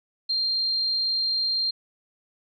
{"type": "tone", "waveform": "sine", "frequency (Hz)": 4186, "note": "C8", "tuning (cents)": 0, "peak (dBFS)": -22, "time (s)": [0.29, 1.71], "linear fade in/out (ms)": 10, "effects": []}